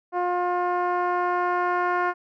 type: tone with low-pass filter sweep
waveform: 10% pulse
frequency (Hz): 355.8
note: F4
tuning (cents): +32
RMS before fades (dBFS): -24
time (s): 0.12-2.14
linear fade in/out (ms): 50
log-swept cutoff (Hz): 850 to 1300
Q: 1.5
effects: none

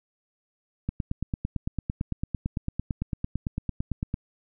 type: click train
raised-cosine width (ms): 5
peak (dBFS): -15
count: 30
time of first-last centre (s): 0.89-4.141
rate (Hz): 8.92
effects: none

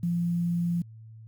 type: tone with quantisation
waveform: sine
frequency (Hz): 172.2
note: F3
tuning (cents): -24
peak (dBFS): -24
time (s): 0.03-0.82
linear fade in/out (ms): 5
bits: 9
effects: added 111 Hz sine -44 dBFS peak until 1.27 s

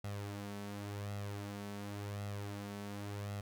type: tone with flanger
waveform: sawtooth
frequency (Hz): 101.7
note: G#2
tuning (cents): -36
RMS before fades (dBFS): -43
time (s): 0.04-3.41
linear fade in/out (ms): 5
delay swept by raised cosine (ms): 1.5 to 4.6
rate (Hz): 0.91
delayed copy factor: +0.55
effects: none

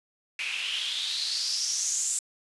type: noise with band-pass filter sweep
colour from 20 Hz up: white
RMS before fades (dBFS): -30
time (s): 0.39-2.19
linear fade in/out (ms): 2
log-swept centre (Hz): 2400 to 7800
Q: 5.8
effects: resampled to 24000 Hz

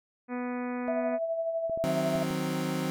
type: harmonic tone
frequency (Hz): 246.9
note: B3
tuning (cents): 0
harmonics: 1 / 2 / 3 / 4 / 5 / 6 / 7 / 8 / 9 / 10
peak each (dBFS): -32 / -38 / -42 / -44 / -46 / -48 / -49 / -50 / -51 / -52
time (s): 0.28-1.19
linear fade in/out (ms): 50
type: tone with tremolo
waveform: sine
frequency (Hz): 659.3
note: E5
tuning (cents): 0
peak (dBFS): -26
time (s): 0.88-2.23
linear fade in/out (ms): 0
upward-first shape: sine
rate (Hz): 12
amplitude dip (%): 45
type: clicks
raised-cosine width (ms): 2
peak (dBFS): -28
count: 4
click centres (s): 1.697 / 1.775 / 2.155 / 2.308
type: chord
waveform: 30% pulse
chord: C diminished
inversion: first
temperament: equal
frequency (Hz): 155.56 / 185 / 261.6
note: Eb3 / Gb3 / C4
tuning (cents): 0 / 0 / 0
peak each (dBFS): -31 / -31 / -30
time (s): 1.84-2.9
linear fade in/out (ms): 0
effects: none

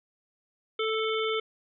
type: harmonic tone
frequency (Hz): 440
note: A4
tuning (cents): 0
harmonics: 1 / 3 / 5 / 7 / 8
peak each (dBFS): -28 / -33 / -35 / -36 / -37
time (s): 0.79-1.4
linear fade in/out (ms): 5
effects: none

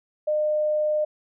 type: tone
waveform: sine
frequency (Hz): 607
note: D#5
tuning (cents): -43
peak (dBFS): -20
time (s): 0.27-1.05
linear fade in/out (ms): 10
effects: none

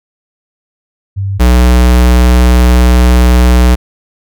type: tone pair in turn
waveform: sine / square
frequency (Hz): 98 / 61.4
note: G2 / B1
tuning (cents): 0 / -9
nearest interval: minor sixth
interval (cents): 809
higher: first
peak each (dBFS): -12 / -4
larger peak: second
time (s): 1.16-1.39 / 1.39-3.76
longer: second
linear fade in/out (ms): 20
effects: none

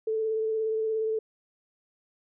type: tone with vibrato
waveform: sine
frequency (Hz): 440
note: A4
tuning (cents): 0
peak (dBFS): -25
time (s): 0.07-1.19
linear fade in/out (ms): 5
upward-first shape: sine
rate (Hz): 17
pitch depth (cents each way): 17
effects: none

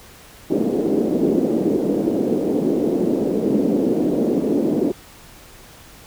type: band-pass noise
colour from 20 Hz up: pink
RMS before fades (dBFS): -19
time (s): 0.5-4.92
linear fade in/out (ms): 10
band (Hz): 230 to 440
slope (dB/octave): 24
effects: pink hiss -44 dBFS RMS until 6.06 s

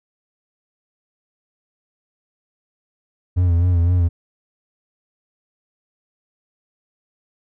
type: tone with vibrato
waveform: triangle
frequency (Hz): 87.31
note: F2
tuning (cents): 0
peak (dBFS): -11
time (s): 3.36-4.09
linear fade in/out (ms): 20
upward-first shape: sine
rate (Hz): 3.9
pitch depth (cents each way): 59
effects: none

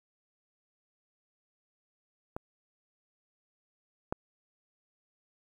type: clicks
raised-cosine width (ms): 1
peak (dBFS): -22 / -17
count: 2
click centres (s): 2.365 / 4.125
effects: 9-bit

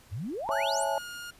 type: exponential sweep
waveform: sine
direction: up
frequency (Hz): 83.5 to 10500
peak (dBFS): -32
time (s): 0.11-0.85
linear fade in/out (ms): 20
type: chord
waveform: sine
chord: A major seventh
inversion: first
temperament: equal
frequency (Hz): 554.4 / 659.3 / 830.6 / 880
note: C#5 / E5 / G#5 / A5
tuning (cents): 0 / 0 / 0 / 0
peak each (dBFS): -32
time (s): 0.49-0.98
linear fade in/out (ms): 0
type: tone with pitch glide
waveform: sawtooth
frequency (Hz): 1454 to 1420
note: F#6 to F6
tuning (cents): -31 to +28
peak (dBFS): -35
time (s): 0.51-1.31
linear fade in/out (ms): 10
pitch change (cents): -41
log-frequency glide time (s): 0.86-1.09
effects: pink hiss -57 dBFS RMS until 1.39 s + resampled to 32000 Hz

